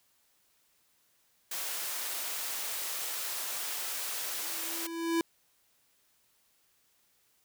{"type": "high-pass noise", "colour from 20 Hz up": "white", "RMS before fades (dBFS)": -36, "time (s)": [1.51, 4.87], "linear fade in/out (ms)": 5, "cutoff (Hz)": 480, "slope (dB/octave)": 12}
{"type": "tone with exponential growth", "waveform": "square", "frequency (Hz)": 332.5, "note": "E4", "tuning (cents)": 15, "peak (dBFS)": -25, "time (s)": [4.29, 5.21], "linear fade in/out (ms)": 1, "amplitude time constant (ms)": 200}
{"effects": ["white hiss -70 dBFS RMS until 7.44 s"]}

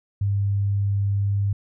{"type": "tone", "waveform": "sine", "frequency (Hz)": 100.1, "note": "G2", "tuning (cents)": 37, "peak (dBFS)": -19, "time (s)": [0.21, 1.53], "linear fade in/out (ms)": 5, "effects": []}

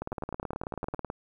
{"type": "two click trains", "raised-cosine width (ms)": 1, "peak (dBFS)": [-21, -19], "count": [9, 21], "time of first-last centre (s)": [[0.12, 0.946], [0.02, 1.101]], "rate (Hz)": [9.69, 18.5], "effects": ["10-bit"]}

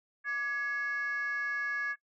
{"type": "tone with frequency modulation", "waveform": "sine", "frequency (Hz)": 1681, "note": "G#6", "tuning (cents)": 20, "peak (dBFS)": -29, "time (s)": [0.24, 1.96], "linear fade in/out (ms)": 50, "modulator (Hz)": 507, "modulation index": 0.5, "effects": ["noise-tail reverb RT60 0.1 s tail -22 dB re dry", "tanh soft clip ceiling -27 dBFS"]}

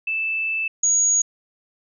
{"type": "tone pair in turn", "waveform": "sine", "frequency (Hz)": [2637, 6701], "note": ["E7", "G#8"], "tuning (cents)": [0, 15], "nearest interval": "octave + major third", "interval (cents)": 1615, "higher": "second", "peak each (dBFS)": [-21, -15], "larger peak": "second", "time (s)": [[0.07, 0.68], [0.83, 1.22]], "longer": "first", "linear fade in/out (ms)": 5, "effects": []}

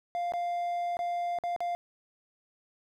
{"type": "tone with dropouts", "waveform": "triangle", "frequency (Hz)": 698.5, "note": "F5", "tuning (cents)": 0, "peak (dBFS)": -27, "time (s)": [0.15, 1.75], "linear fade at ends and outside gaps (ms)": 0, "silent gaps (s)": [[0.321, 0.337], [0.969, 0.991], [1.387, 1.437], [1.563, 1.605]], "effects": []}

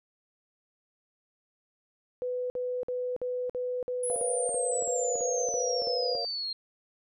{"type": "tone bursts", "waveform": "sine", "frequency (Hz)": 498.3, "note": "B4", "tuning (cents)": 15, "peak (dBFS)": -29, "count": 12, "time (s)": [2.22, 6.152], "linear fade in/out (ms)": 0, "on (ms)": 280, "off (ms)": 52}
{"type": "exponential sweep", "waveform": "sine", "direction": "down", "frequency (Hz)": [10330, 4186], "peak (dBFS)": -31, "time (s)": [4.03, 6.53], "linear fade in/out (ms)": 5}
{"type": "chord", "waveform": "sine", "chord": "Bb minor", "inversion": "none", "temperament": "equal", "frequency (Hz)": [466.2, 554.4, 698.5], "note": ["Bb4", "Db5", "F5"], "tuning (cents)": [0, 0, 0], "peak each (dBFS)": [-37, -37, -36], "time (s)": [4.1, 6.25], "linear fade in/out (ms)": 0}
{"effects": []}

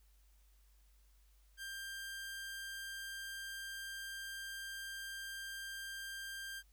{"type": "tone", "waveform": "sawtooth", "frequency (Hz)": 1588, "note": "G6", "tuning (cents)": 22, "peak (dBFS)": -40, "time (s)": [1.57, 6.63], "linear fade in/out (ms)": 50, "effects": ["added 50 Hz sine -64 dBFS peak until 6.72 s", "white hiss -75 dBFS RMS until 6.72 s"]}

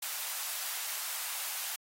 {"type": "high-pass noise", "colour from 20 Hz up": "white", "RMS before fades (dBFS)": -37, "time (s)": [0.02, 1.76], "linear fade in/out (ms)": 5, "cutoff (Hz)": 700, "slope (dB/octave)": 24, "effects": ["AAC 48 kbps"]}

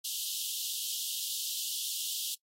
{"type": "high-pass noise", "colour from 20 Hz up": "pink", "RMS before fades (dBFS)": -36, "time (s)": [0.04, 2.35], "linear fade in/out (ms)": 10, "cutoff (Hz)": 2900, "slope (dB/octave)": 96, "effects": ["noise-tail reverb RT60 0.1 s tail -24 dB re dry", "AAC 48 kbps"]}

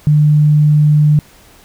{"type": "tone", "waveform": "sine", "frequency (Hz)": 150, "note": "D3", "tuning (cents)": 37, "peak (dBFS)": -6, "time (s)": [0.07, 1.19], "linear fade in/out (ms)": 0, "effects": ["pink hiss -44 dBFS RMS until 1.64 s"]}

